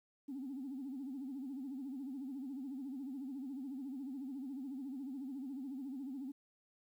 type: tone with vibrato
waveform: sine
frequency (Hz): 268.2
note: C4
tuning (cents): +43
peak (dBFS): -40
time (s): 0.28-6.32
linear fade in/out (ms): 10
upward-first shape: sine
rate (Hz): 14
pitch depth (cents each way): 130
effects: tanh soft clip ceiling -37 dBFS + 12-bit